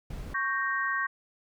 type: noise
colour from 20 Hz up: brown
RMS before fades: -38 dBFS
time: 0.1-0.34 s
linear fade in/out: 5 ms
type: chord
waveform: sine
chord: G diminished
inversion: second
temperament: equal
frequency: 1108.7 / 1568 / 1864.7 Hz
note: Db6 / G6 / Bb6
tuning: 0 / 0 / 0 cents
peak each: -31 dBFS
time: 0.34-1.07 s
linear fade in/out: 10 ms
effects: none